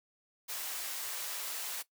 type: high-pass noise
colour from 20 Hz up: white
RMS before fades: -39 dBFS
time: 0.48-1.83 s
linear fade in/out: 20 ms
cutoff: 570 Hz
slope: 12 dB/octave
effects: noise-tail reverb RT60 0.1 s tail -17 dB re dry